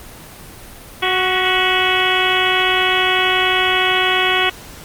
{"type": "harmonic tone with a mistuned harmonic", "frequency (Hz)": 370, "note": "F#4", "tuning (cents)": 0, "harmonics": [1, 2, 3, 4, 5, 6, 7, 8, 9], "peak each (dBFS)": [-22, -22, -22, -22, -22, -22, -22, -22, -22], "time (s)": [1.02, 4.5], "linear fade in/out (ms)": 10, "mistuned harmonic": 5, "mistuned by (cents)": 58, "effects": ["pink hiss -37 dBFS RMS until 4.84 s", "Opus 24 kbps"]}